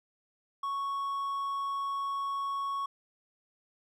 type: tone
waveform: triangle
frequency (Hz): 1108.7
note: C#6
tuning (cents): 0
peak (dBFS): -29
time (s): 0.63-2.86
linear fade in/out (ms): 5
effects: none